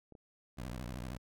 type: clicks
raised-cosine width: 2 ms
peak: -40 dBFS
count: 2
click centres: 0.123 / 0.152 s
type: tone with vibrato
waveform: 15% pulse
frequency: 61.74 Hz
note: B1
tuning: in tune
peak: -34 dBFS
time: 0.57-1.18 s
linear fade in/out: 20 ms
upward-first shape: sine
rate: 13 Hz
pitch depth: 230 cents each way
effects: none